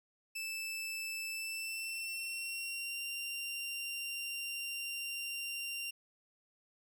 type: tone with pitch glide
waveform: sawtooth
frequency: 2637 to 2773 Hz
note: E7 to F7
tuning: 0 to -13 cents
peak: -35 dBFS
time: 0.35-5.91 s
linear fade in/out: 10 ms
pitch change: +87 cents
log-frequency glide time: 1.3-3.02 s
effects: 12-bit